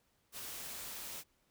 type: noise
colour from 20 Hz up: white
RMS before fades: -45 dBFS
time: 0.32-1.24 s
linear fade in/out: 50 ms
effects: pink hiss -75 dBFS RMS until 1.5 s